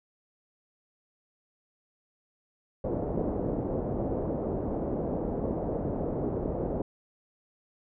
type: low-pass noise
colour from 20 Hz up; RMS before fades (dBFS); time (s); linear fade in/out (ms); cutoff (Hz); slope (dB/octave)
white; -31; 2.84-6.82; 5; 580; 24
effects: none